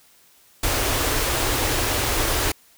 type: band-stop noise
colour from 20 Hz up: pink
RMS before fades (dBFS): -22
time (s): 0.63-2.52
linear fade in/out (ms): 5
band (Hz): 130 to 260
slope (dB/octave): 48
effects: white hiss -55 dBFS RMS until 2.77 s